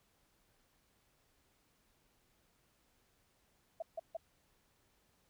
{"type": "tone bursts", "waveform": "sine", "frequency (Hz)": 659.3, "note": "E5", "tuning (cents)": 0, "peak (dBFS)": -37, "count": 3, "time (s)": [3.8, 4.169], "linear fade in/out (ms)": 5, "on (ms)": 23, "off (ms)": 150, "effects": ["pink hiss -74 dBFS RMS until 5.29 s"]}